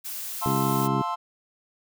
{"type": "noise", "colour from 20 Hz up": "blue", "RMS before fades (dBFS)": -34, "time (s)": [0.04, 0.88], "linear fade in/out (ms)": 20}
{"type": "chord", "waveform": "triangle", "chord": "F major seventh", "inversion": "none", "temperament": "equal", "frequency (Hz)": [698.5, 880, 1046.5, 1318.5], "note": ["F5", "A5", "C6", "E6"], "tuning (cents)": [0, 0, 0, 0], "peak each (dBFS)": [-32, -30, -27, -32], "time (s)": [0.41, 1.16], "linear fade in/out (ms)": 20}
{"type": "harmonic tone", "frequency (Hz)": 67.2, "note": "C2", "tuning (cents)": 47, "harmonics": [2, 3, 4, 5, 6], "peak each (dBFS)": [-27, -29, -30, -31, -32], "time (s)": [0.46, 1.02], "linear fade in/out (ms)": 0}
{"effects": []}